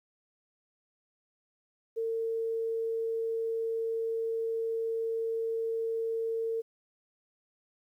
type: tone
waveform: sine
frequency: 453.2 Hz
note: A#4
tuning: 49 cents flat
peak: -29 dBFS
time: 1.96-6.62 s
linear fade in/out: 20 ms
effects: 11-bit